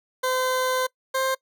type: tone pair in turn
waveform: 20% pulse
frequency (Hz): 513 / 527.1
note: C5 / C5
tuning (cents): -34 / +13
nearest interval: unison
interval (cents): 47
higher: second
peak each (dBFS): -17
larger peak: neither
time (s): 0.23-0.87 / 1.14-1.35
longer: first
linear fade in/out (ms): 10
effects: noise-tail reverb RT60 0.1 s tail -23 dB re dry